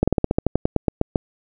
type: slowing click train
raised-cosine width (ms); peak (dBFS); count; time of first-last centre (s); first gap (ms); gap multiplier
2; -3; 14; 0.03-1.158; 46; 1.1
effects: none